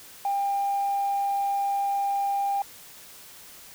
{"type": "tone", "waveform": "sine", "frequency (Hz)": 798, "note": "G5", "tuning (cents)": 31, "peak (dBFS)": -22, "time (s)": [0.25, 2.62], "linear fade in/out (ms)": 2, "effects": ["tanh soft clip ceiling -19 dBFS", "white hiss -47 dBFS RMS until 3.74 s"]}